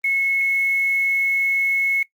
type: tone with quantisation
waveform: sine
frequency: 2187 Hz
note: C#7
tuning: 24 cents flat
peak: -17 dBFS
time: 0.04-2.03 s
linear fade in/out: 5 ms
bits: 7
effects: noise-tail reverb RT60 0.1 s tail -19 dB re dry + Opus 24 kbps